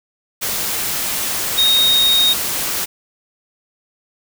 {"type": "tone in noise", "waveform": "sine", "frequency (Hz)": 3729, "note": "A#7", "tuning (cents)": 0, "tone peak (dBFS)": -11, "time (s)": [1.57, 2.34], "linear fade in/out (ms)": 20, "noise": "white", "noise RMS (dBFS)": -21, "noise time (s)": [0.41, 2.86], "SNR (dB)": 7, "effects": []}